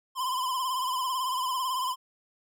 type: tone with vibrato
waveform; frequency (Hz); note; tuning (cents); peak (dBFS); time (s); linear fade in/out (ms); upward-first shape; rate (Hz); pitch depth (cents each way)
square; 1025; C6; -36; -28; 0.15-1.96; 50; triangle; 18; 80
effects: none